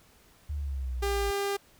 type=linear sweep; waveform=sine; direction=down; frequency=75 to 52.4 Hz; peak=-30 dBFS; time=0.49-1.31 s; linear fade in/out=10 ms
type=tone; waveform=sawtooth; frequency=400 Hz; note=G4; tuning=35 cents sharp; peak=-24 dBFS; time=1.02-1.57 s; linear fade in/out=10 ms
effects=pink hiss -60 dBFS RMS until 1.79 s